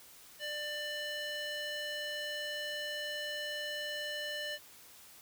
square tone with band-pass filter, 594 Hz, D5, 20 cents sharp, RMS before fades -39 dBFS, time 0.39-4.59 s, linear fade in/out 50 ms, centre 2800 Hz, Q 1.3, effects white hiss -56 dBFS RMS until 5.21 s

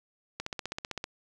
click train, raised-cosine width 0.2 ms, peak -17 dBFS, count 11, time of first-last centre 0.4-1.041 s, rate 15.6 Hz, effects none

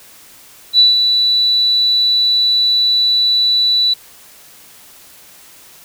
sine tone with ADSR envelope, 3960 Hz, B7, 4 cents sharp, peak -4 dBFS, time 0.73-3.94 s, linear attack 59 ms, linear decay 160 ms, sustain -6 dB, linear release 9 ms, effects white hiss -42 dBFS RMS until 5.84 s

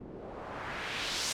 white noise with low-pass filter sweep, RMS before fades -38 dBFS, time 0-1.33 s, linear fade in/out 10 ms, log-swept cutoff 300 to 7200 Hz, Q 1.3, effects none

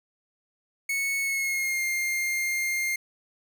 45% pulse tone with pitch glide, 2207 to 2116 Hz, C#7 to C7, -8 to +19 cents, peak -25 dBFS, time 0.89-2.96 s, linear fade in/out 5 ms, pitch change -73 cents, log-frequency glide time 1.2-1.83 s, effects none

